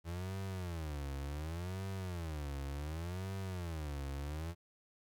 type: tone with vibrato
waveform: 35% pulse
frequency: 81.8 Hz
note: E2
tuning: 13 cents flat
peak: -37 dBFS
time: 0.04-4.55 s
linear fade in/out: 50 ms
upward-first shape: sine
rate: 0.68 Hz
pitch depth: 290 cents each way
effects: 13-bit